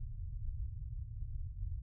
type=low-pass noise; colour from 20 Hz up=pink; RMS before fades=-41 dBFS; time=0-1.82 s; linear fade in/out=10 ms; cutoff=120 Hz; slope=48 dB/octave; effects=none